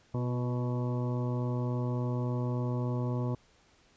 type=harmonic tone with a mistuned harmonic; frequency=123.47 Hz; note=B2; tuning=in tune; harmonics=1 / 2 / 3 / 4 / 5 / 7 / 8 / 9; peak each=-30 / -36 / -40 / -42 / -44 / -47 / -48 / -49 dBFS; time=0.14-3.35 s; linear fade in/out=5 ms; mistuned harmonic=3; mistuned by=-33 cents; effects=pink hiss -64 dBFS RMS until 3.96 s + resampled to 16000 Hz